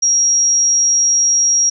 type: tone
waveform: sine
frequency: 5650 Hz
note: F8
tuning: 19 cents sharp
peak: -10 dBFS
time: 0.02-1.7 s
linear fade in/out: 10 ms
effects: none